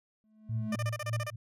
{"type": "tone with exponential growth", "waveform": "triangle", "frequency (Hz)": 216.3, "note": "A3", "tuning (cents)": -29, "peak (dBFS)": -26, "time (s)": [0.24, 0.75], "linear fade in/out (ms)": 0, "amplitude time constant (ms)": 110}
{"type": "tone with tremolo", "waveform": "sine", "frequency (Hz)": 113.2, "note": "A2", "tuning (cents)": 50, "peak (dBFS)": -28, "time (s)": [0.49, 1.36], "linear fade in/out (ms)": 5, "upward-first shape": "triangle", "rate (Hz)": 3.4, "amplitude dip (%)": 100}
{"type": "tone bursts", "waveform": "15% pulse", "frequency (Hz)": 600, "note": "D5", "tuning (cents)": 37, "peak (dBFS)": -28, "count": 9, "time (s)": [0.72, 1.303], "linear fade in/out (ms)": 5, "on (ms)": 39, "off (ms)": 29}
{"effects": ["resampled to 32000 Hz"]}